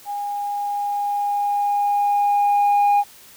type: tone with level ramp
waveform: sine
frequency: 816 Hz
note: G#5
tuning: 31 cents flat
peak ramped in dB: -24 to -10 dBFS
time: 0.05-3.04 s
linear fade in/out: 50 ms
effects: tanh soft clip ceiling -12 dBFS + white hiss -46 dBFS RMS until 3.36 s